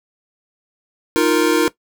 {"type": "chord", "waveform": "square", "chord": "Eb suspended second", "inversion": "none", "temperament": "equal", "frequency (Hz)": [311.1, 349.2, 466.2], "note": ["Eb4", "F4", "Bb4"], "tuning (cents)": [0, 0, 0], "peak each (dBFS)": -18, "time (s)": [1.16, 1.68], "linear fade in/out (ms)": 0, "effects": ["noise-tail reverb RT60 0.1 s tail -17 dB re dry"]}